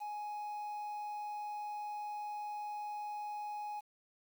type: tone with quantisation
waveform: triangle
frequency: 835 Hz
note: G#5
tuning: 9 cents sharp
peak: -37 dBFS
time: 0-3.81 s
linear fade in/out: 20 ms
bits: 10
effects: none